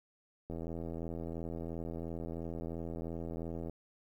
click train, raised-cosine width 2 ms, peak -28 dBFS, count 266, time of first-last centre 0.5-3.697 s, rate 82.9 Hz, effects 11-bit

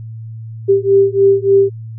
sine beating tone pair, 392 / 395.4 Hz, G4 / G4, 0 / +15 cents, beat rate 3.4 Hz, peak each -11 dBFS, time 0.68-1.7 s, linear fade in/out 20 ms, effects added 112 Hz sine -26 dBFS peak until 1.98 s

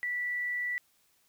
sine tone with quantisation, 1961 Hz, B6, 13 cents flat, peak -30 dBFS, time 0.03-0.78 s, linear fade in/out 0 ms, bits 10, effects white hiss -69 dBFS RMS until 1.28 s

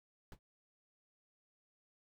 brown noise with exponential decay, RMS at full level -44 dBFS, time 0.32-0.39 s, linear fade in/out 1 ms, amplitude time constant 15 ms, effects none

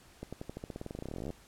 accelerating click train, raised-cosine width 2 ms, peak -26 dBFS, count 28, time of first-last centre 0.23-1.304 s, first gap 96 ms, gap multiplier 0.92, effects pink hiss -59 dBFS RMS until 1.47 s + low-pass 12000 Hz 12 dB/octave

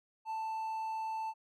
triangle tone, 884 Hz, A5, 8 cents sharp, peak -33 dBFS, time 0.25-1.34 s, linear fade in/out 50 ms, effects none

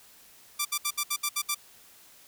5% pulse tone bursts, 1174.7 Hz, D6, in tune, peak -14 dBFS, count 8, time 0.59-1.548 s, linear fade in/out 10 ms, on 62 ms, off 66 ms, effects white hiss -55 dBFS RMS until 2.27 s

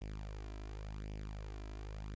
sawtooth tone with flanger, 51.91 Hz, G#1, in tune, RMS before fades -45 dBFS, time 0.01-2.15 s, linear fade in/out 10 ms, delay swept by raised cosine 0.35 to 3.05 ms, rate 0.9 Hz, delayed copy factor +0.7, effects resampled to 16000 Hz + 12-bit

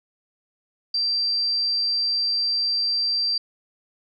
sine tone, 4702 Hz, D8, 1 cent sharp, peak -20 dBFS, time 0.94-3.38 s, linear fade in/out 5 ms, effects none

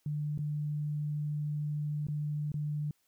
sine tone with dropouts, 148.9 Hz, D3, 24 cents sharp, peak -31 dBFS, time 0.06-2.91 s, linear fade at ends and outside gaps 2 ms, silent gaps 0.377-0.389 / 2.069-2.084 / 2.519-2.541 s, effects white hiss -74 dBFS RMS until 3.07 s

